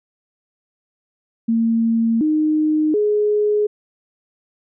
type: tone with pitch steps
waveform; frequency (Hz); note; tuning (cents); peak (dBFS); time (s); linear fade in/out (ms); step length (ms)
sine; 228 / 307.9 / 418.9; A#3 / D#4 / G#4; -38 / -18 / +15; -14; 1.48-3.67; 10; 730
effects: none